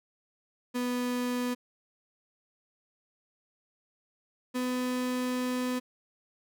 35% pulse tone pair in turn, 246.9 / 251.2 Hz, B3 / B3, 0 / +30 cents, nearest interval unison, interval 30 cents, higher second, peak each -27 dBFS, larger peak neither, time 0.74-1.55 / 4.54-5.8 s, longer second, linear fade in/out 20 ms, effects none

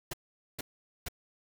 pink noise bursts, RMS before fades -37 dBFS, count 3, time 0.11-1.085 s, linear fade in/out 5 ms, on 25 ms, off 450 ms, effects none

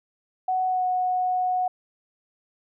sine tone with pitch glide, 744 to 733.8 Hz, F#5 to F#5, +9 to -15 cents, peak -21 dBFS, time 0.48-1.68 s, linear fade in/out 5 ms, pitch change -24 cents, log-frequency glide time 0.66-0.85 s, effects none

